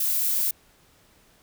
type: noise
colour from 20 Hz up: violet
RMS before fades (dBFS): -24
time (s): 0-0.51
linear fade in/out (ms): 5
effects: pink hiss -59 dBFS RMS until 1.42 s